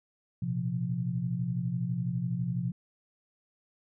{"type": "chord", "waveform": "sine", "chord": "Bb suspended second", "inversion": "none", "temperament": "equal with one note detuned", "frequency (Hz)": [116.54, 128.57, 174.61], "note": ["Bb2", "C3", "F3"], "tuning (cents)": [0, -30, 0], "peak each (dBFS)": [-36, -32, -32], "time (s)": [0.42, 2.72], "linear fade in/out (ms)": 5, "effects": []}